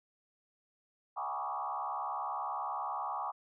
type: tone with frequency modulation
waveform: sine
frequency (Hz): 970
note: B5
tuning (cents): -31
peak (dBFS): -34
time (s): 1.16-3.32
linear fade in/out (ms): 20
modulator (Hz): 70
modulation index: 3.5
effects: none